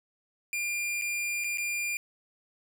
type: tone with dropouts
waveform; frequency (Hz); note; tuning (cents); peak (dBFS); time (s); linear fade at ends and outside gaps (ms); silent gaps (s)
45% pulse; 2400; D7; +37; -29; 0.53-1.97; 1; 1.014-1.02 / 1.439-1.443 / 1.574-1.582
effects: none